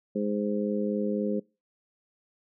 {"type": "harmonic tone", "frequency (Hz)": 103.83, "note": "G#2", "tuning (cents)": 0, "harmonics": [2, 3, 4, 5], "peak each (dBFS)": [-28, -35, -32, -33], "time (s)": [0.15, 1.4], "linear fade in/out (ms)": 10, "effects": ["noise-tail reverb RT60 0.3 s tail -25 dB re dry"]}